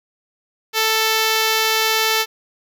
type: tone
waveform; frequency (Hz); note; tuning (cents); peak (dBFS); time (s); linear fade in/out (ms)
5% pulse; 441.3; A4; +5; -4; 0.73-2.26; 50
effects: none